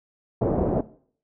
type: low-pass noise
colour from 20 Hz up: white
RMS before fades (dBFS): -23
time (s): 0.41-0.81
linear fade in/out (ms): 5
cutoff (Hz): 600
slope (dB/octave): 24
effects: noise-tail reverb RT60 0.5 s tail -17 dB re dry